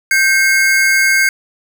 square tone pair together, 1568 / 2164 Hz, G6 / C#7, 0 / -42 cents, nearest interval tritone, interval 558 cents, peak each -13 dBFS, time 0.11-1.29 s, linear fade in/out 2 ms, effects none

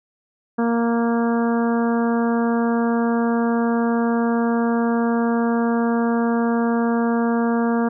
harmonic tone, 233.1 Hz, A#3, in tune, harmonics 1 / 2 / 3 / 4 / 5 / 6 / 7, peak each -18 / -24 / -28 / -30 / -32 / -34 / -35 dBFS, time 0.58-7.89 s, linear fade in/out 10 ms, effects none

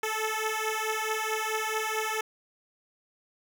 10% pulse beating tone pair, 434.3 / 438.9 Hz, A4 / A4, -23 / -4 cents, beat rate 4.6 Hz, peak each -23 dBFS, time 0.03-2.21 s, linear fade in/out 5 ms, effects none

